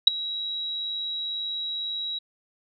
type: tone with ADSR envelope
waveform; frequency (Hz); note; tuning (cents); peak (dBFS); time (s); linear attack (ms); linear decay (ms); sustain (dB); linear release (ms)
sine; 3866; B7; -38; -6; 0.07-2.19; 6; 8; -22; 10
effects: none